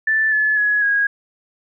sine tone with pitch steps, 1760 / 1720.8 / 1682.5 / 1645 Hz, A6 / A6 / G#6 / G#6, 0 / -39 / +22 / -17 cents, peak -14 dBFS, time 0.07-1.07 s, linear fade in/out 5 ms, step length 250 ms, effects none

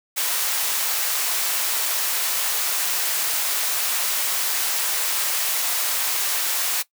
white high-pass noise, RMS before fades -23 dBFS, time 0.16-6.83 s, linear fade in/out 20 ms, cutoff 640 Hz, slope 12 dB/octave, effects noise-tail reverb RT60 0.1 s tail -19 dB re dry

